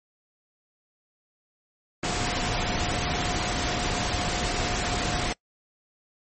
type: tone in noise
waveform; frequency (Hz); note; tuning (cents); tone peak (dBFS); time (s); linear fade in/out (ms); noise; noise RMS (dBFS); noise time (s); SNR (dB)
sine; 715; F5; +41; -35; 2.03-5.33; 5; pink; -27; 2.03-5.33; -11
effects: noise-tail reverb RT60 0.1 s tail -24 dB re dry + MP3 32 kbps